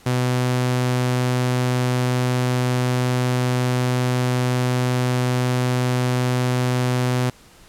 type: tone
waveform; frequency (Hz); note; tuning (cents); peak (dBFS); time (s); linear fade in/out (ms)
sawtooth; 125.4; B2; +27; -14; 0.06-7.3; 5
effects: pink hiss -49 dBFS RMS until 7.68 s + low-pass 12000 Hz 12 dB/octave